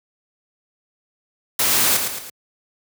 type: noise with echo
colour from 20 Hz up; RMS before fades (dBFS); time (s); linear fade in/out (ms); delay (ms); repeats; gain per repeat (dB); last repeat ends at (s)
white; -18; 1.59-1.97; 5; 110; 3; -6; 2.3
effects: high-pass 80 Hz 12 dB/octave